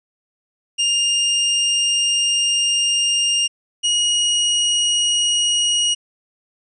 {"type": "tone pair in turn", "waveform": "sawtooth", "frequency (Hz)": [2815, 2886], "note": ["F7", "F#7"], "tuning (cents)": [13, -44], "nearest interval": "unison", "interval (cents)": 43, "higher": "second", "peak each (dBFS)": -12, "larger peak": "neither", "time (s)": [[0.78, 3.48], [3.83, 5.95]], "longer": "first", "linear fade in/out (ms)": 20, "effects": ["resampled to 22050 Hz"]}